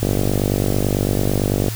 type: click train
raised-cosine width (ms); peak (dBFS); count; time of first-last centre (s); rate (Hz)
2; -5; 82; 0.03-1.683; 49
effects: added 110 Hz sine -25 dBFS peak until 1.75 s + white hiss -32 dBFS RMS until 1.75 s